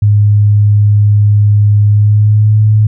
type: tone with pitch glide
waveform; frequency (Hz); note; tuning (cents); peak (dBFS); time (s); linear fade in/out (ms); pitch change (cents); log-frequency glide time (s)
sine; 103.83 to 107.12; G#2 to A2; 0 to -46; -4; 0.02-2.87; 5; +54; 1.88-2.58
effects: none